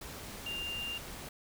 sine tone in noise, 2794 Hz, F7, in tune, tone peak -36 dBFS, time 0.46-0.98 s, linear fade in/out 5 ms, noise pink, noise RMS -45 dBFS, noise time 0.01-1.29 s, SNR +6 dB, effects none

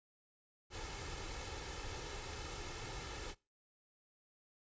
pink noise with comb filter, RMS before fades -45 dBFS, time 0.7-3.35 s, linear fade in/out 50 ms, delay 2.3 ms, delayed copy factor +0.6, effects noise-tail reverb RT60 0.3 s tail -23 dB re dry + resampled to 16000 Hz

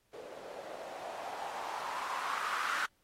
violet noise with low-pass filter sweep, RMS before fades -39 dBFS, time 0.13-2.86 s, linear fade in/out 5 ms, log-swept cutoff 470 to 1400 Hz, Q 4, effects pink hiss -74 dBFS RMS until 3.03 s + AAC 48 kbps

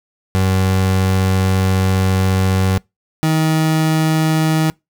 30% pulse tone pair in turn, 94.6 / 158 Hz, F#2 / D#3, +39 / +27 cents, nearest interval major sixth, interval 888 cents, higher second, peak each -10 dBFS, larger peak neither, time 0.35-2.78 / 3.23-4.7 s, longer first, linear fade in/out 0 ms, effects noise-tail reverb RT60 0.2 s tail -25 dB re dry

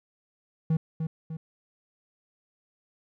triangle tone with echo, 160 Hz, D#3, 49 cents sharp, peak -19 dBFS, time 0.7-0.77 s, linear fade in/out 5 ms, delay 300 ms, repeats 2, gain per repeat -6 dB, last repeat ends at 1.37 s, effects none

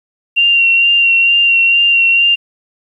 sine tone with vibrato, 2761 Hz, F7, 20 cents flat, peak -7 dBFS, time 0.36-2.36 s, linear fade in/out 20 ms, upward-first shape sine, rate 2.2 Hz, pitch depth 22 cents each way, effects 8-bit

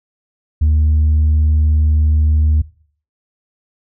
sine tone, 76.6 Hz, D#2, 27 cents flat, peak -7 dBFS, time 0.61-2.62 s, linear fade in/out 10 ms, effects noise-tail reverb RT60 0.5 s tail -21 dB re dry + tanh soft clip ceiling -8 dBFS

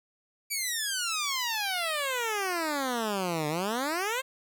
10% pulse exponential two-way sweep, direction down then up, 2331 to 146.83 to 544 Hz, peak -20 dBFS, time 0.5-4.22 s, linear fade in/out 20 ms, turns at 3.48 s, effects none

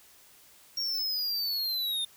square linear sweep, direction down, 5588 to 3609 Hz, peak -29 dBFS, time 0.77-2.05 s, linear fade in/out 5 ms, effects white hiss -57 dBFS RMS until 2.16 s

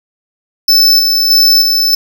square tone with tremolo, 5274 Hz, E8, in tune, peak -5 dBFS, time 0.68-1.95 s, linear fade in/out 5 ms, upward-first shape square, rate 1.6 Hz, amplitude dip 35%, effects none

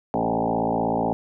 sine tone with frequency modulation, 516 Hz, C5, 24 cents flat, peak -20 dBFS, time 0.14-1.13 s, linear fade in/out 0 ms, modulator 56.2 Hz, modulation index 6.3, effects none

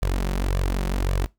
sawtooth tone with flanger, 46.25 Hz, F#1, in tune, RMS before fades -23 dBFS, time 0.02-1.26 s, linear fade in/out 0 ms, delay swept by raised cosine 1.7 to 5.5 ms, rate 1.8 Hz, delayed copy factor +0.7, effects noise-tail reverb RT60 0.2 s tail -22 dB re dry

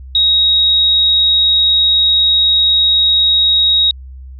sine tone, 3786 Hz, A#7, 26 cents sharp, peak -8 dBFS, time 0.15-3.91 s, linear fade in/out 2 ms, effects added 65 Hz sine -29 dBFS peak until 4.39 s

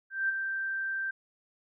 sine tone with ADSR envelope, 1568 Hz, G6, in tune, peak -24 dBFS, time 0.1-1.11 s, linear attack 190 ms, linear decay 17 ms, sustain -6 dB, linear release 7 ms, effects none

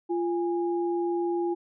sine tone pair together, 346.2 / 823.4 Hz, F4 / G#5, -15 / -15 cents, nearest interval octave + minor third, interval 1500 cents, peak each -25 / -34 dBFS, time 0.09-1.55 s, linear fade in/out 20 ms, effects none

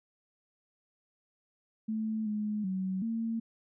sine tone with pitch steps, 218.9 / 211.1 / 188.4 / 227 Hz, A3 / G#3 / F#3 / A#3, -9 / +29 / +32 / -46 cents, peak -30 dBFS, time 1.88-3.4 s, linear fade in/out 10 ms, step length 380 ms, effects none

